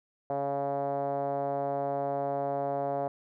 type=tone with low-pass filter; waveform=5% pulse; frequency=140 Hz; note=C#3; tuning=18 cents sharp; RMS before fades=-31 dBFS; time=0.3-3.08 s; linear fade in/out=2 ms; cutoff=650 Hz; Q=4.6; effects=none